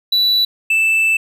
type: tone pair in turn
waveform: triangle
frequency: 3951 / 2643 Hz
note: B7 / E7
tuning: 0 / +4 cents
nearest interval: perfect fifth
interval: 696 cents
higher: first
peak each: -10 dBFS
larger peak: neither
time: 0.12-0.45 / 0.7-1.17 s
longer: second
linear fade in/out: 5 ms
effects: none